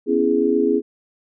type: chord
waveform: sine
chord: C# minor seventh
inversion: third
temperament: just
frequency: 249.5 / 277.2 / 332.6 / 415.8 Hz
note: B3 / C#4 / E4 / G#4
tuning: +18 / 0 / +16 / +2 cents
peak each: -22 / -22 / -21 / -18 dBFS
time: 0.06-0.82 s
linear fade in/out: 50 ms
effects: none